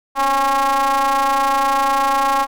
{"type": "ring-modulated tone", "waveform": "square", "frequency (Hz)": 134.7, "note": "C#3", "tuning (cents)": -49, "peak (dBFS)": -12, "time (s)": [0.15, 2.47], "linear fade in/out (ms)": 50, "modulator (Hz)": 957, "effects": []}